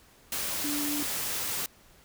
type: tone in noise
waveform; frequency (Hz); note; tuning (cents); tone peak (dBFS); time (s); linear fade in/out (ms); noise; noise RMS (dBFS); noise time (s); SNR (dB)
sine; 292.7; D4; -6; -31; 0.64-1.03; 2; white; -32; 0.32-1.66; -2
effects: pink hiss -58 dBFS RMS until 2.04 s

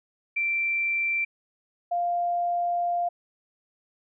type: tone pair in turn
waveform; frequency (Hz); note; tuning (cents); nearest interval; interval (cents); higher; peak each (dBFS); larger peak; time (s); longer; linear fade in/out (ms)
sine; 2349 / 698.4; D7 / F5; 0 / 0; octave + major sixth; 2100; first; -23; neither; 0.36-1.25 / 1.91-3.09; second; 10
effects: none

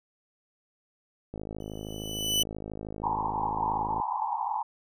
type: click train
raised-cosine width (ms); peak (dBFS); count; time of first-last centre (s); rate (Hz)
2; -24; 142; 1.34-4; 53
type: tone with exponential growth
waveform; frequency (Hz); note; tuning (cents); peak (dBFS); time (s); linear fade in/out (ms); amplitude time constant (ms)
sawtooth; 2985; F#7; +15; -18; 1.6-2.43; 5; 180
type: band-pass noise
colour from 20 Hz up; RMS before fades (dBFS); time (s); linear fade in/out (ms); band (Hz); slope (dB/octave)
pink; -30; 3.03-4.63; 10; 810 to 1000; 96
effects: none

